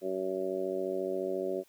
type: harmonic tone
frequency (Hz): 94.3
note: F#2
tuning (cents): +33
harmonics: 2 / 3 / 4 / 5 / 6 / 7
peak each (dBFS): -45 / -41 / -33 / -42 / -36 / -41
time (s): 0.01-1.64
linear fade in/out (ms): 50
effects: white hiss -65 dBFS RMS until 1.68 s